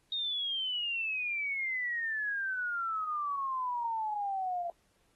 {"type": "exponential sweep", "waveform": "sine", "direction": "down", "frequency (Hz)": [3729, 681], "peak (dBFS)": -31, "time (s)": [0.12, 4.7], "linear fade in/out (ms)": 2, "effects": ["pink hiss -72 dBFS RMS until 5.15 s", "AAC 32 kbps"]}